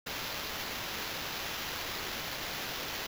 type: noise with sample-and-hold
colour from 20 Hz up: blue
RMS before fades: -38 dBFS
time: 0.06-3.07 s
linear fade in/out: 10 ms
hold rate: 8820 Hz
effects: none